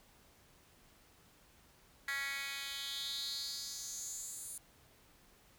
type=tone with high-pass filter sweep; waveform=10% pulse; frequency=277.2 Hz; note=C#4; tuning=in tune; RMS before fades=-42 dBFS; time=2.08-4.58 s; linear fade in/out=2 ms; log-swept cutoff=1900 to 9300 Hz; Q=4.3; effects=pink hiss -65 dBFS RMS until 5.58 s